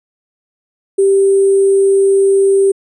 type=tone with sample-and-hold; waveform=sine; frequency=392 Hz; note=G4; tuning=in tune; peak=-7 dBFS; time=0.98-2.72 s; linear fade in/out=10 ms; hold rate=8820 Hz; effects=resampled to 24000 Hz